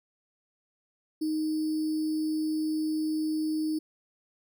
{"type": "tone with sample-and-hold", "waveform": "sine", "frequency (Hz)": 311.1, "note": "D#4", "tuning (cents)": 0, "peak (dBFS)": -26, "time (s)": [1.21, 3.79], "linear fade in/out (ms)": 10, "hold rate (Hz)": 4900, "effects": []}